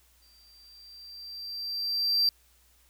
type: tone with exponential growth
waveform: triangle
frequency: 4703 Hz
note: D8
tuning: 2 cents sharp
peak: -19 dBFS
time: 0.22-2.29 s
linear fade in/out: 1 ms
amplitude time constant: 450 ms
effects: added 60 Hz sine -64 dBFS peak until 2.89 s + white hiss -64 dBFS RMS until 2.89 s